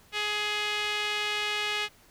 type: tone with band-pass filter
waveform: sawtooth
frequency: 418.7 Hz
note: G#4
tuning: 14 cents sharp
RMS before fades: -30 dBFS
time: 0.12-1.89 s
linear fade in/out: 50 ms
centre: 2800 Hz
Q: 1.8
effects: pink hiss -58 dBFS RMS until 2.1 s